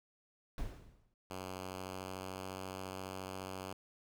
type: noise with exponential decay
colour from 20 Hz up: brown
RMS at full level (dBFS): -37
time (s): 0.58-1.14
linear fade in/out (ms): 1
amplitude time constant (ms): 120
type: tone with pitch glide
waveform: 5% pulse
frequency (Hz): 93.1 to 94.45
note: F#2 to F#2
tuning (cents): +11 to +36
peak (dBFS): -31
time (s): 1.3-3.73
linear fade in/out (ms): 5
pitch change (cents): +25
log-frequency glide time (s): 1.55-2.56
effects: none